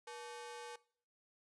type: ring-modulated tone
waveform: sawtooth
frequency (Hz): 673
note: E5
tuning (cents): +36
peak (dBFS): -40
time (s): 0.07-0.76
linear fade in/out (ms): 5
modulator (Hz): 194
effects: noise-tail reverb RT60 0.5 s tail -20 dB re dry + resampled to 24000 Hz